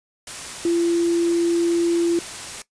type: tone in noise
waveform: sine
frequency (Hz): 340.3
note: F4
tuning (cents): -45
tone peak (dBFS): -16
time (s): 0.65-2.19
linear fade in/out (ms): 2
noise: white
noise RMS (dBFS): -33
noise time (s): 0.27-2.62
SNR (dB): +14
effects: noise-tail reverb RT60 0.1 s tail -17 dB re dry + resampled to 22050 Hz